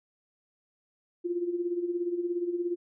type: tone with tremolo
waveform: sine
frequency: 349.2 Hz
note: F4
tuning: in tune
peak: -25 dBFS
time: 1.24-2.76 s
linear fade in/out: 20 ms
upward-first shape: sine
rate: 17 Hz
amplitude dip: 65%
effects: none